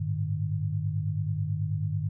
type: tone cluster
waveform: sine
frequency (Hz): 99.5 / 108.7 / 151.3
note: G2 / A2 / D#3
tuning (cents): +26 / -21 / -48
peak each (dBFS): -30 / -33 / -30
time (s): 0-2.09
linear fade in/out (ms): 10
effects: none